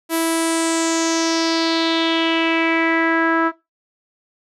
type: tone with low-pass filter sweep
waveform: sawtooth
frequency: 328.3 Hz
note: E4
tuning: 7 cents flat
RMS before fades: -18 dBFS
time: 0.09-3.52 s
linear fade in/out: 50 ms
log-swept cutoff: 12000 to 1400 Hz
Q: 4.1
effects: noise-tail reverb RT60 0.2 s tail -17 dB re dry